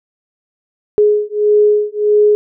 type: beating tone pair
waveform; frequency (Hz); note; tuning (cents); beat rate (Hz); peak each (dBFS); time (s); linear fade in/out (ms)
sine; 418.1 / 419.7; G#4 / G#4; +12 / +18; 1.6; -12; 0.98-2.35; 0
effects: none